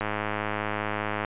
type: click train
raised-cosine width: 0.5 ms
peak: -13 dBFS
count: 131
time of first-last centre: 0.01-1.248 s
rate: 105 Hz
effects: resampled to 8000 Hz